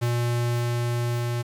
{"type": "tone with level ramp", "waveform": "square", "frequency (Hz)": 119.7, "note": "A#2", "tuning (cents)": 46, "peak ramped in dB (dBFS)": [-22, -25], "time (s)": [0.01, 1.43], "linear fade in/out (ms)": 20, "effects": ["resampled to 32000 Hz", "8-bit"]}